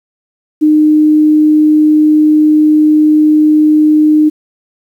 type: tone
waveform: sine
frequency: 305.5 Hz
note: D#4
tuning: 32 cents flat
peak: -4 dBFS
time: 0.61-4.3 s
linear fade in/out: 20 ms
effects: 7-bit